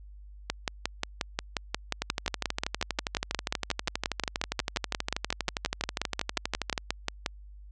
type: two click trains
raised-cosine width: 0.2 ms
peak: -10 / -11 dBFS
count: 39 / 60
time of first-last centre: 0.5-7.262 / 2.02-6.778 s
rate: 5.62 / 12.4 Hz
effects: added 50 Hz sine -45 dBFS peak until 7.71 s + resampled to 24000 Hz